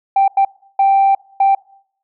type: tone bursts at uneven times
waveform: sine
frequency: 784 Hz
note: G5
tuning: in tune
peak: -7 dBFS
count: 4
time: 0.16-0.28 / 0.37-0.45 / 0.79-1.15 / 1.4-1.55 s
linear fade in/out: 5 ms
effects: noise-tail reverb RT60 0.7 s tail -25 dB re dry + tanh soft clip ceiling -6 dBFS